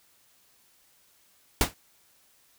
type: noise with exponential decay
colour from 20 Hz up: pink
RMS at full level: -18 dBFS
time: 1.61-1.74 s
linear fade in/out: 1 ms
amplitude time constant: 27 ms
effects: white hiss -63 dBFS RMS until 2.58 s